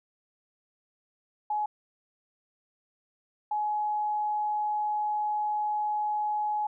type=tone pair in turn; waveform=sine; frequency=843 / 843 Hz; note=G#5 / G#5; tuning=+26 / +26 cents; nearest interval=unison; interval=0 cents; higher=neither; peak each=-26 dBFS; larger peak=neither; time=1.5-1.66 / 3.51-6.67 s; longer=second; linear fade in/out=5 ms; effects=none